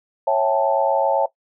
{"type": "chord", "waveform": "sine", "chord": "A dominant seventh", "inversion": "first", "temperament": "just", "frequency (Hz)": [550, 660, 792, 880], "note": ["C#5", "E5", "G5", "A5"], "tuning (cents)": [-14, 2, 18, 0], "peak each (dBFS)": [-19, -21, -23, -21], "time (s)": [0.27, 1.26], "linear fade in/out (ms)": 5, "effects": ["noise-tail reverb RT60 0.1 s tail -18 dB re dry"]}